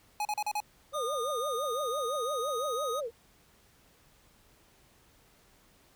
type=tone bursts; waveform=square; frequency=840 Hz; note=G#5; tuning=19 cents sharp; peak=-30 dBFS; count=5; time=0.2-0.603 s; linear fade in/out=2 ms; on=51 ms; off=37 ms
type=tone with vibrato; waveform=sine; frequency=524 Hz; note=C5; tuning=2 cents sharp; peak=-32 dBFS; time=0.92-3.11 s; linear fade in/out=50 ms; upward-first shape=triangle; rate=5.9 Hz; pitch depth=290 cents each way
type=tone with pitch glide; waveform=square; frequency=1221 to 1248.8 Hz; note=D#6 to D#6; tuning=-33 to +6 cents; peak=-34 dBFS; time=0.93-3.01 s; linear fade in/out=20 ms; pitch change=+39 cents; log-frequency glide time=1.11-2.88 s
effects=pink hiss -63 dBFS RMS until 5.95 s

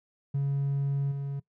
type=tone with level steps; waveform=triangle; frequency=139.6 Hz; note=C#3; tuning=13 cents sharp; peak=-22 / -28 dBFS; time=0.34-1.4 s; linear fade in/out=10 ms; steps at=1.11 s; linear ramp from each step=10 ms; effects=noise-tail reverb RT60 0.1 s tail -21 dB re dry + tanh soft clip ceiling -21 dBFS

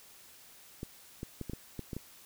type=clicks; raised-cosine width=3 ms; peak=-25 dBFS; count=8; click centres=0.831 / 1.231 / 1.413 / 1.497 / 1.534 / 1.793 / 1.932 / 1.966 s; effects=white hiss -56 dBFS RMS until 2.25 s

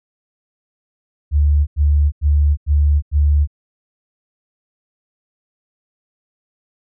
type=tone bursts; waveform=sine; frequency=73.3 Hz; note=D2; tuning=3 cents flat; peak=-10 dBFS; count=5; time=1.31-3.474 s; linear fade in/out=50 ms; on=360 ms; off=91 ms; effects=none

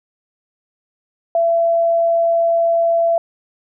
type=tone; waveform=sine; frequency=672 Hz; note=E5; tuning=33 cents sharp; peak=-12 dBFS; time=1.35-3.18 s; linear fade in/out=2 ms; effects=none

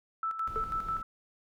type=tone with tremolo; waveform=sine; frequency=1319 Hz; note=E6; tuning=1 cent sharp; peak=-29 dBFS; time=0.23-1.03 s; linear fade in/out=2 ms; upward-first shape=square; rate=6.1 Hz; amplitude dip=60%
type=noise; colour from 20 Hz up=brown; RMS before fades=-43 dBFS; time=0.47-1.02 s; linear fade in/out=2 ms
type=tone with exponential decay; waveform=triangle; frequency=440 Hz; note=A4; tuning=in tune; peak=-30 dBFS; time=0.56-0.7 s; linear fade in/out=0 ms; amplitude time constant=29 ms
effects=none

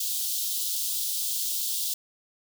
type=high-pass noise; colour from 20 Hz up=white; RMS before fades=-29 dBFS; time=0-1.94 s; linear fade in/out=5 ms; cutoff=3200 Hz; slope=48 dB/octave; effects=none

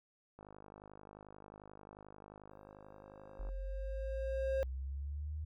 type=click train; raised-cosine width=1 ms; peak=-39 dBFS; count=160; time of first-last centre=0.39-3.489 s; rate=51.3 Hz
type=tone with exponential growth; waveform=triangle; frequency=535 Hz; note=C5; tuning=38 cents sharp; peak=-29 dBFS; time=2.51-4.63 s; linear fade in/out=0 ms; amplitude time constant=460 ms
type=linear sweep; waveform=sine; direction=up; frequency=42.59 to 77.78 Hz; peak=-38 dBFS; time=3.39-5.45 s; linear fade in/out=10 ms
effects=none

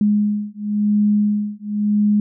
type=beating tone pair; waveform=sine; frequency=207.7 / 208.65 Hz; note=G#3 / G#3; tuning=0 / +8 cents; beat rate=0.95 Hz; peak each=-18 dBFS; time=0.01-2.2 s; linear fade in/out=2 ms; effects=none

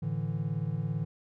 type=chord; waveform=triangle; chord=A suspended fourth; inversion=none; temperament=equal; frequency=110 / 146.83 / 164.81 Hz; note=A2 / D3 / E3; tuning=0 / 0 / 0 cents; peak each=-33 / -31 / -32 dBFS; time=0.02-1.05 s; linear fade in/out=10 ms; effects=none

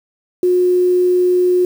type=tone with quantisation; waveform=sine; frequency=360.7 Hz; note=F#4; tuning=44 cents flat; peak=-10 dBFS; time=0.43-1.65 s; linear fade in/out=2 ms; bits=6; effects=none

